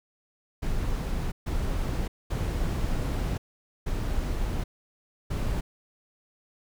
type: noise bursts at uneven times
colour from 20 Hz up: brown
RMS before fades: -28 dBFS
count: 5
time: 0.62-1.32 / 1.46-2.08 / 2.3-3.38 / 3.86-4.64 / 5.3-5.61 s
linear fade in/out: 10 ms
effects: none